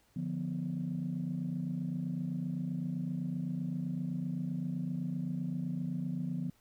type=chord; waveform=sine; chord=B diminished; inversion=first; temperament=equal; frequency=146.83 / 174.61 / 246.9 Hz; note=D3 / F3 / B3; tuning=0 / 0 / 0 cents; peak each=-38 / -35 / -38 dBFS; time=0.16-6.5 s; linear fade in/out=5 ms; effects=tanh soft clip ceiling -26 dBFS + pink hiss -69 dBFS RMS until 6.6 s